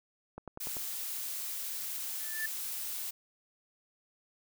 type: click train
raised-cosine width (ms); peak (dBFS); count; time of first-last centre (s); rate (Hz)
1; -28; 5; 0.38-0.768; 10.3
type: noise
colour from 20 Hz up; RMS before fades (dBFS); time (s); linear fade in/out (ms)
blue; -38; 0.6-3.11; 10
type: tone with exponential growth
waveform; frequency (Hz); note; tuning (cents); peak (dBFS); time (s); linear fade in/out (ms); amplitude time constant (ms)
sine; 1760; A6; 0; -30; 2.1-2.46; 5; 77
effects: none